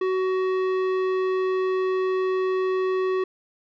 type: tone with tanh clipping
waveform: triangle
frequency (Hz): 374.4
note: F#4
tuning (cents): +20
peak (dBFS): -23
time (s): 0.01-3.24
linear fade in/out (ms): 5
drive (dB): 18
effects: none